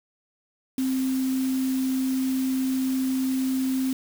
sine tone in noise, 261.6 Hz, C4, in tune, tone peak -22 dBFS, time 0.78-3.93 s, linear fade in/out 2 ms, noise white, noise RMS -39 dBFS, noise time 0.78-3.93 s, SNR +14 dB, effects none

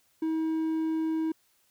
triangle tone, 319.6 Hz, D#4, 47 cents sharp, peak -24 dBFS, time 0.22-1.32 s, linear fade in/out 5 ms, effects white hiss -68 dBFS RMS until 1.7 s

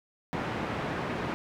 pink band-pass noise, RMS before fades -33 dBFS, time 0.33-1.34 s, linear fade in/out 0 ms, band 120 to 1900 Hz, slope 12 dB/octave, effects none

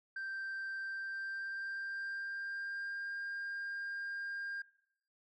sine tone with pitch glide, 1568 to 1604.7 Hz, G6 to G6, 0 to +40 cents, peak -36 dBFS, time 0.16-4.62 s, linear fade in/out 5 ms, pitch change +40 cents, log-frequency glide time 0.8-3.17 s, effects noise-tail reverb RT60 0.7 s tail -19 dB re dry + tanh soft clip ceiling -37 dBFS

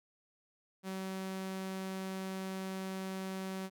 sawtooth tone, 190 Hz, F#3, 46 cents sharp, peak -34 dBFS, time 0.83-3.7 s, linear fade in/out 50 ms, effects none

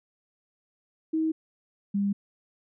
sine tone pair in turn, 318.2 / 200.5 Hz, D#4 / G3, +39 / +39 cents, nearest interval minor sixth, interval 800 cents, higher first, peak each -23 dBFS, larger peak neither, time 1.13-1.32 / 1.94-2.13 s, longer neither, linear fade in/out 10 ms, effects none

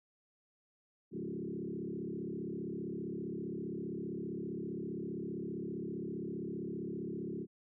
sine tone with frequency modulation, 275.6 Hz, C#4, 10 cents flat, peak -37 dBFS, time 1.11-7.47 s, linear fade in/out 50 ms, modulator 35.2 Hz, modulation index 3.4, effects none

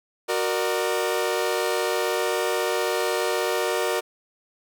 sawtooth chord, Gb augmented, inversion none, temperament equal with one note detuned, 370 / 466.2 / 599.3 Hz, Gb4 / Bb4 / D5, 0 / 0 / +35 cents, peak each -23 / -22 / -24 dBFS, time 0.28-4.01 s, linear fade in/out 20 ms, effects none

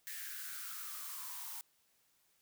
blue noise with high-pass filter sweep, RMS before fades -45 dBFS, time 0.07-1.61 s, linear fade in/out 0 ms, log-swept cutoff 1800 to 880 Hz, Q 6.7, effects white hiss -74 dBFS RMS until 2.41 s

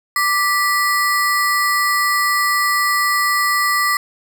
square ring-modulated tone, 1568 Hz, G6, in tune, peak -12 dBFS, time 0.16-3.97 s, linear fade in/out 2 ms, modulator 396 Hz, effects none

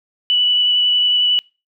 sine tone with vibrato, 2960 Hz, F#7, in tune, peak -12 dBFS, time 0.3-1.39 s, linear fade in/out 0 ms, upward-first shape square, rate 11 Hz, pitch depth 8 cents each way, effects noise-tail reverb RT60 0.3 s tail -26 dB re dry

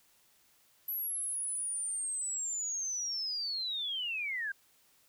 sine linear sweep, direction down, 11830 to 1562 Hz, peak -33 dBFS, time 0.88-4.52 s, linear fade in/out 5 ms, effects white hiss -67 dBFS RMS until 5.08 s

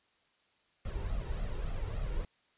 brown noise with flanger, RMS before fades -35 dBFS, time 0.85-2.25 s, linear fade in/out 2 ms, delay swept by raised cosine 1.5 to 2.21 ms, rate 3.5 Hz, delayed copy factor +0.6, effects white hiss -71 dBFS RMS until 2.57 s + resampled to 8000 Hz

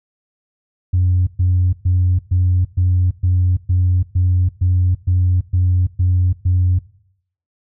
sine tone bursts, 90.6 Hz, F#2, 36 cents flat, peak -10 dBFS, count 13, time 0.93-6.79 s, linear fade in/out 10 ms, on 340 ms, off 120 ms, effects noise-tail reverb RT60 0.7 s tail -19 dB re dry + tanh soft clip ceiling -8 dBFS

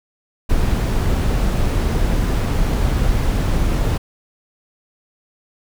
brown noise, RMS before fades -17 dBFS, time 0.49-3.98 s, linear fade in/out 10 ms, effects none

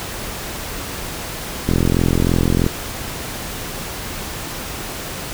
click train, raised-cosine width 3 ms, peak -3 dBFS, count 43, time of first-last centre 1.69-2.664 s, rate 43.1 Hz, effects pink hiss -28 dBFS RMS until 5.33 s

